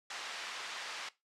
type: band-pass noise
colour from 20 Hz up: pink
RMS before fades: -43 dBFS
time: 0.1-1.09 s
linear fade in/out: 5 ms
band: 1100 to 5400 Hz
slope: 12 dB/octave
effects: noise-tail reverb RT60 0.2 s tail -18 dB re dry + low-pass 9000 Hz 12 dB/octave